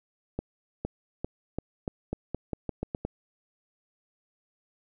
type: accelerating click train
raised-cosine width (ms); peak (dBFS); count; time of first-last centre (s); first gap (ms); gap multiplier
2; -17; 12; 0.39-3.05; 460; 0.86
effects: none